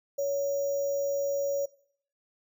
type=tone with sample-and-hold; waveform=sine; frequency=560 Hz; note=C#5; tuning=18 cents sharp; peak=-26 dBFS; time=0.18-1.66 s; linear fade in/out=10 ms; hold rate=6300 Hz; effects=noise-tail reverb RT60 0.6 s tail -20 dB re dry